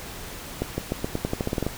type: accelerating click train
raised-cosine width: 2 ms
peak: -11 dBFS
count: 13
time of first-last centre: 0.62-1.666 s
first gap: 160 ms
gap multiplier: 0.88
effects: pink hiss -38 dBFS RMS until 1.77 s